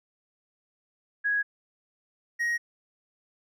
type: tone pair in turn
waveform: sine / triangle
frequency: 1661.2 / 1883.4 Hz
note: G#6 / A#6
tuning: 0 / +17 cents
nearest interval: major second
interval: 217 cents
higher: second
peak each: -23 dBFS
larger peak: neither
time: 1.24-1.43 / 2.39-2.58 s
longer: neither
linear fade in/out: 20 ms
effects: none